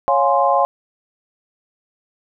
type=chord; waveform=sine; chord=Db major seventh; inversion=none; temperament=equal with one note detuned; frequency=554.4 / 704.1 / 830.6 / 1046.5 Hz; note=Db5 / F5 / Ab5 / C6; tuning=0 / +14 / 0 / 0 cents; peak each=-18 dBFS; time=0.08-0.65 s; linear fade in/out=0 ms; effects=none